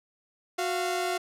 sawtooth tone pair together, 366 / 691 Hz, F#4 / F5, -19 / -19 cents, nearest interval major seventh, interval 1100 cents, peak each -26 dBFS, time 0.58-1.18 s, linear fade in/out 10 ms, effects low-pass 12000 Hz 12 dB/octave

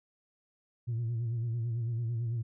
sine tone with vibrato, 116.54 Hz, A#2, in tune, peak -28 dBFS, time 0.87-2.43 s, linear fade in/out 20 ms, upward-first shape sine, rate 9 Hz, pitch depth 64 cents each way, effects tanh soft clip ceiling -28 dBFS

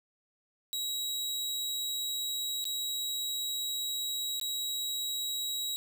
sawtooth tone with dropouts, 3855 Hz, B7, 43 cents flat, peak -29 dBFS, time 0.73-5.76 s, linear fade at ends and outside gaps 0 ms, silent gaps 2.642-2.653 / 4.398-4.413 s, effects none

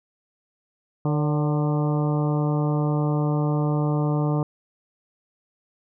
harmonic tone with a mistuned harmonic, 149.8 Hz, D3, 35 cents sharp, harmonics 1 / 2 / 3 / 4 / 5 / 6 / 7 / 8, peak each -21 / -27 / -31 / -33 / -35 / -37 / -38 / -39 dBFS, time 1.05-4.43 s, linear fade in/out 2 ms, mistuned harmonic 4, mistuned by -52 cents, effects none

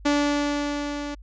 sawtooth tone with level ramp, 290 Hz, D4, 22 cents flat, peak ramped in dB -14 to -26 dBFS, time 0.05-1.15 s, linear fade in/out 10 ms, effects added 50 Hz sine -41 dBFS peak until 1.22 s + resampled to 16000 Hz

